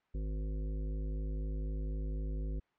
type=harmonic tone; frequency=52 Hz; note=G#1; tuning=3 cents sharp; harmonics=1 / 3 / 5 / 7 / 9 / 10; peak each=-34 / -45 / -49 / -52 / -57 / -58 dBFS; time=0.14-2.6 s; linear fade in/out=10 ms; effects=white hiss -75 dBFS RMS until 2.78 s + low-pass 2000 Hz 12 dB/octave